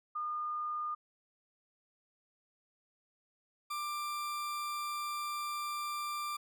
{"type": "tone pair in turn", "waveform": ["sine", "40% pulse"], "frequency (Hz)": [1217, 1184.4], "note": ["D#6", "D6"], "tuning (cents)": [-39, 14], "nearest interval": "unison", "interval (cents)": 47, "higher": "first", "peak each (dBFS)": [-34, -35], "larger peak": "first", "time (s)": [[0.15, 0.95], [3.7, 6.37]], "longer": "second", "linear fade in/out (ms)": 10, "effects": []}